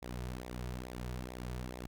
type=tone with flanger; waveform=sawtooth; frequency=61.9 Hz; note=B1; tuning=5 cents sharp; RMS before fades=-42 dBFS; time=0.02-1.87 s; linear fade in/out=5 ms; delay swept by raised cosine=0.65 to 3.85 ms; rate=2.3 Hz; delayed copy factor=-0.7; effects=none